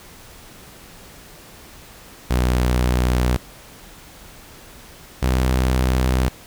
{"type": "tone pair in turn", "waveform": "sawtooth", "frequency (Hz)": [61.74, 63.66], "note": ["B1", "C2"], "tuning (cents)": [0, -47], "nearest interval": "minor second", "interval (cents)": 53, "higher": "second", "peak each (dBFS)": -12, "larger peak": "neither", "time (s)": [[2.3, 3.37], [5.22, 6.29]], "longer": "neither", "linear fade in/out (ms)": 10, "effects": ["pink hiss -43 dBFS RMS until 6.46 s"]}